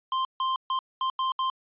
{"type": "tone bursts at uneven times", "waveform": "square", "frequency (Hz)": 1047, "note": "C6", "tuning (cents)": 1, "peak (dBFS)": -25, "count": 6, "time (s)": [[0.12, 0.25], [0.4, 0.56], [0.7, 0.79], [1.01, 1.1], [1.19, 1.32], [1.39, 1.5]], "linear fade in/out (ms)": 2, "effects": ["resampled to 8000 Hz"]}